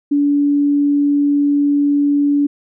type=tone; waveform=sine; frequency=287.3 Hz; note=D4; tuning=38 cents flat; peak=-11 dBFS; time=0.11-2.47 s; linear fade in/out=10 ms; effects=none